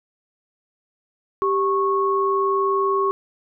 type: tone pair together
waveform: sine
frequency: 392 / 1099.8 Hz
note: G4 / C#6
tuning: 0 / -14 cents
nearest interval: octave + tritone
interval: 1786 cents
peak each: -20 dBFS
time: 1.42-3.11 s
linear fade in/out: 0 ms
effects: none